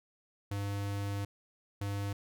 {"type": "tone bursts at uneven times", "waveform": "square", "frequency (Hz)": 100.5, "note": "G2", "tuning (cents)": 44, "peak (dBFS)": -34, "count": 2, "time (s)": [[0.51, 1.25], [1.81, 2.13]], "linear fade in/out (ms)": 5, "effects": []}